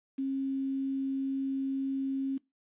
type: tone with quantisation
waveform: sine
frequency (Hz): 269.8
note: C#4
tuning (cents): -47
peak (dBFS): -29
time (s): 0.18-2.38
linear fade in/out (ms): 10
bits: 9
effects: noise-tail reverb RT60 0.2 s tail -20 dB re dry + resampled to 8000 Hz